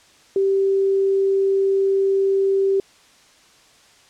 sine tone, 389.7 Hz, G4, 10 cents flat, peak -15 dBFS, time 0.36-2.8 s, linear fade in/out 2 ms, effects white hiss -52 dBFS RMS until 4.09 s + low-pass 7000 Hz 12 dB/octave

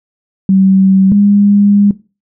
sine tone pair in turn, 191.6 / 203 Hz, G3 / G#3, -39 / -39 cents, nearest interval minor second, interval 100 cents, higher second, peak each -5 dBFS, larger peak neither, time 0.49-1.12 / 1.12-1.91 s, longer second, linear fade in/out 2 ms, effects noise-tail reverb RT60 0.3 s tail -18 dB re dry

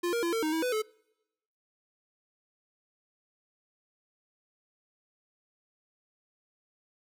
square tone with pitch steps, 349.1 / 469.1 / 340.4 / 452.7 / 311.1 / 322.8 / 498.8 / 433 Hz, F4 / A#4 / F4 / A4 / D#4 / E4 / B4 / A4, -1 / +11 / -44 / +49 / 0 / -36 / +17 / -28 cents, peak -28 dBFS, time 0.03-0.822 s, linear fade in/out 10 ms, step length 99 ms, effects noise-tail reverb RT60 0.9 s tail -26 dB re dry

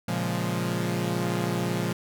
sawtooth chord, Bb minor seventh, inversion none, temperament equal, 116.54 / 138.59 / 174.61 / 207.7 Hz, Bb2 / Db3 / F3 / Ab3, 0 / 0 / 0 / 0 cents, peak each -27 / -30 / -25 / -29 dBFS, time 0.08-1.93 s, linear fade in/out 5 ms, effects none

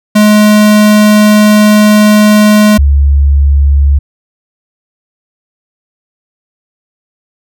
square / sine tone pair in turn, 210.9 / 70.38 Hz, G#3 / C#2, +27 / +27 cents, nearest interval octave + perfect fifth, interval 1900 cents, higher first, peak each -3 dBFS, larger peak neither, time 0.15-2.78 / 2.78-3.99 s, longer first, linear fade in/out 10 ms, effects none

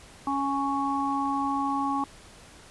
harmonic tone, 277.2 Hz, C#4, in tune, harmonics 1 / 3 / 4, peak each -29 / -29 / -29 dBFS, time 0.27-2.04 s, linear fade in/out 2 ms, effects pink hiss -50 dBFS RMS until 2.7 s + resampled to 24000 Hz

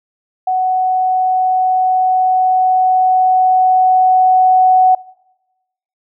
sine tone with level ramp, 744 Hz, F#5, 9 cents sharp, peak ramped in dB -12 to -6 dBFS, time 0.47-4.95 s, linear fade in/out 5 ms, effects noise-tail reverb RT60 1.0 s tail -23 dB re dry

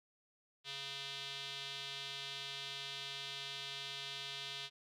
square tone with band-pass filter, 138.59 Hz, C#3, in tune, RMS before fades -45 dBFS, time 0.64-4.7 s, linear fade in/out 50 ms, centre 3500 Hz, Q 3.4, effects none

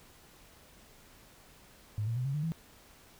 sine tone with pitch steps, 105.7 / 115.27 / 125.7 / 137.08 / 149.48 / 163.01 Hz, G#2 / A#2 / B2 / C#3 / D3 / E3, +31 / -19 / +31 / -19 / +31 / -19 cents, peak -30 dBFS, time 1.98-2.52 s, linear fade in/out 0 ms, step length 90 ms, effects pink hiss -58 dBFS RMS until 3.19 s

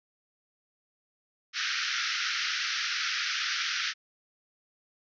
pink band-pass noise, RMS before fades -31 dBFS, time 1.53-3.94 s, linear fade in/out 50 ms, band 1300 to 6000 Hz, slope 96 dB/octave, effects none

